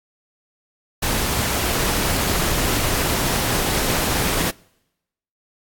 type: noise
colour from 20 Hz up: pink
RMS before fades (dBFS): -21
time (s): 1.02-4.51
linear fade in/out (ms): 10
effects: noise-tail reverb RT60 0.9 s tail -26 dB re dry + AAC 64 kbps